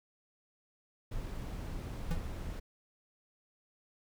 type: noise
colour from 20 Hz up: brown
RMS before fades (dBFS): -39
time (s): 1.11-2.6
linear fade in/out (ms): 10
type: tone with exponential decay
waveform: square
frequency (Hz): 166.2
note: E3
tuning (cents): +15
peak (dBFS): -31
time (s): 2.11-2.23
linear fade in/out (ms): 0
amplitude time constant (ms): 26
effects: none